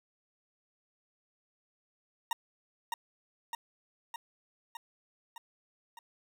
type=tone with echo; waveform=40% pulse; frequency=932 Hz; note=A#5; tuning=1 cent flat; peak=-28 dBFS; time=2.31-2.33 s; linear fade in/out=2 ms; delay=610 ms; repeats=6; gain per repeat=-3 dB; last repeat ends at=5.99 s; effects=none